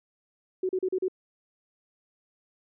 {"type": "tone bursts", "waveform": "sine", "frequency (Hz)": 372.6, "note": "F#4", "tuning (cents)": 12, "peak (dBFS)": -24, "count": 5, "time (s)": [0.63, 1.083], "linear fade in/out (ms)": 5, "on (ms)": 61, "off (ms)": 37, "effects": []}